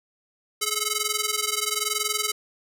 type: ring-modulated tone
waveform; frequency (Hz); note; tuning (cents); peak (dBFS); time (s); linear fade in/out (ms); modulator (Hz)
5% pulse; 863; A5; -34; -9; 0.61-2.32; 5; 442
effects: none